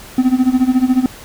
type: tone with tremolo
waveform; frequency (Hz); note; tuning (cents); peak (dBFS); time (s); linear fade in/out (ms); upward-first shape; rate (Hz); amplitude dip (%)
triangle; 256; C4; -38; -5; 0.18-1.06; 2; sine; 14; 85
effects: pink hiss -36 dBFS RMS until 1.24 s